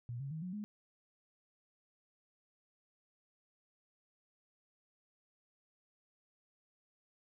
sine tone with pitch steps, 120 / 137.84 / 158.34 / 181.89 / 208.9 Hz, B2 / C#3 / D#3 / F#3 / G#3, -49 / -9 / +31 / -29 / +10 cents, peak -39 dBFS, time 0.09-0.64 s, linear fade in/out 0 ms, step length 110 ms, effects none

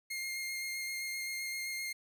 sawtooth tone with vibrato, 2128 Hz, C7, 29 cents sharp, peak -33 dBFS, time 0.1-1.93 s, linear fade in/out 10 ms, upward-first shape square, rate 7.7 Hz, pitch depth 11 cents each way, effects none

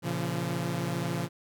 sawtooth chord, Bb minor, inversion none, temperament equal with one note detuned, 116.54 / 138.59 / 171.42 Hz, Bb2 / Db3 / F3, 0 / 0 / -32 cents, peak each -32 / -30 / -28 dBFS, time 0.02-1.29 s, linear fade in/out 50 ms, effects none

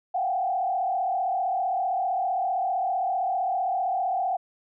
sine tone with frequency modulation, 744 Hz, F#5, 9 cents sharp, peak -23 dBFS, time 0.14-4.37 s, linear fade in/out 10 ms, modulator 35.4 Hz, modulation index 1.3, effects none

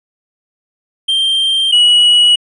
triangle tone pair in turn, 3164 / 2923 Hz, G7 / F#7, +15 / -22 cents, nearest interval minor second, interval 137 cents, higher first, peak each -9 / -4 dBFS, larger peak second, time 1.08-1.72 / 1.72-2.36 s, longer neither, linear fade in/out 10 ms, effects resampled to 24000 Hz

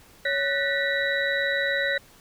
sine tone cluster, 558 / 1493 / 1792 / 1939 / 3897 Hz, C#5 / F#6 / A6 / B6 / B7, +11 / +15 / +31 / -32 / -24 cents, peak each -28 / -30 / -31 / -26 / -32 dBFS, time 0.25-1.98 s, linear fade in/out 5 ms, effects pink hiss -53 dBFS RMS until 2.2 s

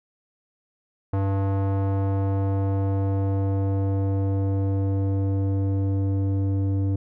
square tone with low-pass filter sweep, 97.7 Hz, G2, 5 cents flat, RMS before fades -23 dBFS, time 1.13-6.96 s, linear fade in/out 5 ms, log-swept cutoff 940 to 340 Hz, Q 1.1, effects none

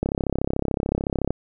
click train, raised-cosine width 2 ms, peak -9 dBFS, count 44, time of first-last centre 0.03-1.306 s, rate 33.7 Hz, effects none

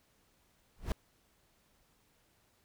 brown noise with exponential growth, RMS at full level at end -26 dBFS, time 0.76-0.92 s, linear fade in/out 2 ms, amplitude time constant 33 ms, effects pink hiss -71 dBFS RMS until 2.64 s

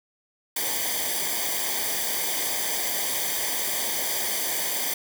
white noise with comb filter, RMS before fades -27 dBFS, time 0.56-4.94 s, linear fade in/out 5 ms, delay 0.74 ms, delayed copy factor -0.8, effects none

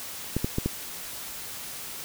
clicks, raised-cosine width 3 ms, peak -12 dBFS, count 4, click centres 0.366 / 0.445 / 0.584 / 0.66 s, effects white hiss -38 dBFS RMS until 2.04 s

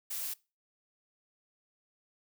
blue noise, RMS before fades -37 dBFS, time 0.1-0.34 s, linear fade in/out 10 ms, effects noise-tail reverb RT60 0.3 s tail -23 dB re dry

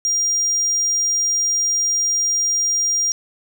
triangle tone, 5700 Hz, F8, 34 cents sharp, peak -15 dBFS, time 0.05-3.12 s, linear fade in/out 0 ms, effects none

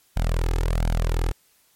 sawtooth tone with flanger, 41.2 Hz, E1, in tune, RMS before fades -22 dBFS, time 0.16-1.32 s, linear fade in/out 10 ms, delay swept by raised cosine 1.3 to 2.4 ms, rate 1.4 Hz, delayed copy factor +0.7, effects white hiss -61 dBFS RMS until 1.75 s + MP3 64 kbps

